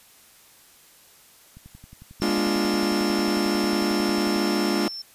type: click train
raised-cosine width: 5 ms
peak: -32 dBFS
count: 32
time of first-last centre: 1.57-4.363 s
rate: 11.1 Hz
type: tone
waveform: sine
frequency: 5360 Hz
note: E8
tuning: 28 cents sharp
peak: -32 dBFS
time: 2.21-5.02 s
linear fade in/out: 5 ms
type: chord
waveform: 40% pulse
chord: G# diminished seventh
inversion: none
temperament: equal with one note detuned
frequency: 207.7 / 241.4 / 293.7 / 349.2 Hz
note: G#3 / B3 / D4 / F4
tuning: 0 / -39 / 0 / 0 cents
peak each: -25 / -30 / -26 / -25 dBFS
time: 2.22-4.88 s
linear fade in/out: 0 ms
effects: white hiss -53 dBFS RMS until 5.14 s + resampled to 32000 Hz